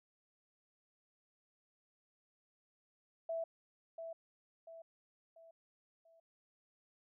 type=tone with echo; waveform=sine; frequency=659.3 Hz; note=E5; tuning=in tune; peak=-36 dBFS; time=3.29-3.44 s; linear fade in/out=5 ms; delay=690 ms; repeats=4; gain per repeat=-7 dB; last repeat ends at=6.2 s; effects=none

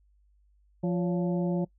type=harmonic tone with a mistuned harmonic; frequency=174.9 Hz; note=F3; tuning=3 cents sharp; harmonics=1 / 2 / 3 / 4 / 5; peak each=-26 / -32 / -35 / -42 / -46 dBFS; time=0.83-1.65 s; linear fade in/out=10 ms; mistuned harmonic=3; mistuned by=+110 cents; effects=noise-tail reverb RT60 0.1 s tail -22 dB re dry + added 50 Hz sine -61 dBFS peak until 1.78 s

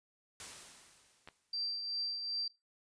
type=noise with exponential decay; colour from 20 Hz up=white; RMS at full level=-45 dBFS; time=0.4-1.74 s; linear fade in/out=1 ms; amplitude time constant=290 ms
type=clicks; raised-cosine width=0.3 ms; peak=-34 dBFS; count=2; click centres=1.275 / 1.287 s
type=tone with tremolo; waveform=sine; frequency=4699 Hz; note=D8; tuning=in tune; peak=-33 dBFS; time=1.53-2.48 s; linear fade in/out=5 ms; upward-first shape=triangle; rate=2.6 Hz; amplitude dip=50%
effects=noise-tail reverb RT60 0.2 s tail -18 dB re dry + resampled to 22050 Hz

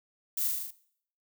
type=noise with echo; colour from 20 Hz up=violet; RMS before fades=-31 dBFS; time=0.37-0.48 s; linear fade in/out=5 ms; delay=38 ms; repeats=6; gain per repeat=-2 dB; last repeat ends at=0.708 s; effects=noise-tail reverb RT60 0.6 s tail -18 dB re dry

